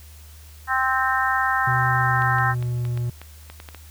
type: harmonic tone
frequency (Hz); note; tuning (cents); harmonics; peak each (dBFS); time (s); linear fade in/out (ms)
261.6; C4; 0; 3 / 4 / 5 / 6 / 7; -25 / -25 / -25 / -25 / -25; 0.67-2.55; 50
type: tone with pitch glide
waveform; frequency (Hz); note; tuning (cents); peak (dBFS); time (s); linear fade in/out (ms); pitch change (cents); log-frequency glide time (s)
triangle; 125.3 to 120.82; B2 to B2; +25 to -38; -20; 1.67-3.1; 5; -63; 1.99-2.95
type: clicks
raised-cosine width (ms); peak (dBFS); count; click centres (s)
0.3; -22; 10; 2.221 / 2.385 / 2.626 / 2.852 / 2.975 / 3.216 / 3.5 / 3.601 / 3.688 / 3.747
effects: added 76 Hz sine -42 dBFS peak until 3.9 s + white hiss -50 dBFS RMS until 3.9 s